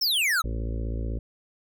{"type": "exponential sweep", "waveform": "square", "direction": "down", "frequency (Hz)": [5588, 1244.5], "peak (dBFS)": -22, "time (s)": [0.01, 0.42], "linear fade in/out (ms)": 10}
{"type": "harmonic tone", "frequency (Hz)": 56, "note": "A1", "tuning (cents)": 31, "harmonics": [1, 2, 4, 5, 6, 7, 8, 9, 10], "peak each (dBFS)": [-28, -34, -40, -42, -44, -45, -46, -47, -48], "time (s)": [0.44, 1.19], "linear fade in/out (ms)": 5}
{"effects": []}